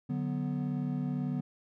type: chord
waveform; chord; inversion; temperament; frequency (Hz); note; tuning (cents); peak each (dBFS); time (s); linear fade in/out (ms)
triangle; B minor; first; equal; 146.83 / 185 / 246.9; D3 / F#3 / B3; 0 / 0 / 0; -32 / -35 / -32; 0.09-1.41; 10
effects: none